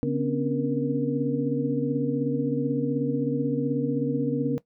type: tone cluster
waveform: sine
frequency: 142 / 245.7 / 268.5 / 284.5 / 471.8 Hz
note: C#3 / B3 / C4 / C#4 / A#4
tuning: +42 / -9 / +45 / +45 / +21 cents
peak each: -29 dBFS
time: 0.03-4.58 s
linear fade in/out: 0 ms
effects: noise-tail reverb RT60 0.1 s tail -17 dB re dry